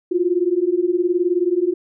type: beating tone pair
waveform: sine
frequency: 343.4 / 362.4 Hz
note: F4 / F#4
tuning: -29 / -36 cents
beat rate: 19 Hz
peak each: -19 / -18 dBFS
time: 0.11-1.74 s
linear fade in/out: 10 ms
effects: none